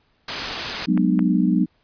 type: noise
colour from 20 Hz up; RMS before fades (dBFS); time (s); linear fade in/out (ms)
white; -24; 0.28-0.86; 5
type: clicks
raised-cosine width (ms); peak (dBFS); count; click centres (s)
0.5; -16; 4; 0.511 / 0.824 / 0.976 / 1.192
type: chord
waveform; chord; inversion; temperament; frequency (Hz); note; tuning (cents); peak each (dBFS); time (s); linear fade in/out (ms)
sine; G# minor seventh; third; equal with one note detuned; 185 / 207.7 / 246.9 / 303.1; F#3 / G#3 / B3 / D#4; 0 / 0 / 0 / -45; -19 / -23 / -21 / -22; 0.87-1.66; 20
effects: pink hiss -64 dBFS RMS until 1.83 s + resampled to 11025 Hz